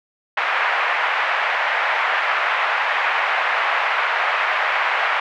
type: band-pass noise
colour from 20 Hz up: white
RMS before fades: -20 dBFS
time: 0.37-5.2 s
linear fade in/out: 5 ms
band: 670 to 2200 Hz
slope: 24 dB/octave
effects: none